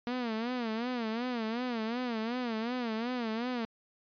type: tone with vibrato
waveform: sawtooth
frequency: 235.1 Hz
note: A#3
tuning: 15 cents sharp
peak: -28 dBFS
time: 0.07-3.65 s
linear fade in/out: 0 ms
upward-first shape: sine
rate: 2.7 Hz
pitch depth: 130 cents each way
effects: resampled to 11025 Hz